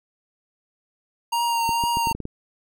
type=tone with vibrato; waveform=square; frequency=932.3 Hz; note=A#5; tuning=in tune; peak=-21 dBFS; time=1.32-2.13 s; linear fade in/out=10 ms; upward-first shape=triangle; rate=2.2 Hz; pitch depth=26 cents each way
type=clicks; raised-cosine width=3 ms; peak=-18 dBFS; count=8; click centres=1.692 / 1.838 / 1.971 / 2.072 / 2.114 / 2.15 / 2.203 / 2.254 s
effects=none